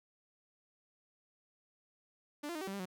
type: tone with pitch steps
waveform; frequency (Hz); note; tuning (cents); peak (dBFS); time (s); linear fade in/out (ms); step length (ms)
sawtooth; 293.9 / 344.3 / 307.8 / 382.9 / 194.4 / 199.6 / 183.7; D4 / F4 / D#4 / G4 / G3 / G3 / F#3; +1 / -25 / -19 / -41 / -14 / +32 / -12; -35; 2.43-2.857; 10; 61
effects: none